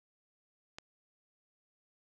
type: click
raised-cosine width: 0.2 ms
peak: -26 dBFS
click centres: 0.785 s
effects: 11-bit